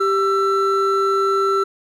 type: tone pair together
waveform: triangle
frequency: 392 / 1337.3 Hz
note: G4 / E6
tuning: 0 / +24 cents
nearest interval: octave + major sixth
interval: 2124 cents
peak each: -16 dBFS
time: 0-1.64 s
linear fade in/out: 10 ms
effects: none